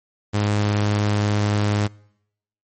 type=tone; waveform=sawtooth; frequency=103.83 Hz; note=G#2; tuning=in tune; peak=-14 dBFS; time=0.33-1.88 s; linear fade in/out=20 ms; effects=noise-tail reverb RT60 0.8 s tail -26 dB re dry + MP3 32 kbps